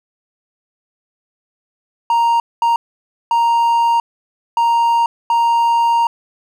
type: tone bursts at uneven times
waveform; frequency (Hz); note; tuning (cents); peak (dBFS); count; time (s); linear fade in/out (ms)
triangle; 932.3; A#5; 0; -9; 5; 2.1-2.4 / 2.62-2.76 / 3.31-4 / 4.57-5.06 / 5.3-6.07; 2
effects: none